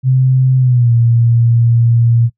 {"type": "tone with pitch glide", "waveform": "sine", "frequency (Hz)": [130, 117.16], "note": ["C3", "A#2"], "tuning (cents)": [-11, 9], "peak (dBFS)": -7, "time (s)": [0.03, 2.3], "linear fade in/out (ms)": 50, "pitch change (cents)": -180, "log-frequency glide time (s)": [0.58, 0.92], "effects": ["noise-tail reverb RT60 0.1 s tail -21 dB re dry"]}